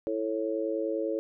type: chord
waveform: sine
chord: A major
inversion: second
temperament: just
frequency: 330 / 440 / 550 Hz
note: E4 / A4 / C#5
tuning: +2 / 0 / -14 cents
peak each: -32 dBFS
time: 0.07-1.19 s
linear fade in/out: 0 ms
effects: none